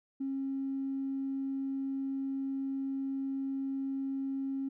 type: tone with tanh clipping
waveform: triangle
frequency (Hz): 270.8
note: C#4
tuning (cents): -40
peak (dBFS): -32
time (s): 0.2-4.69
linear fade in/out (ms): 10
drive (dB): 4
effects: none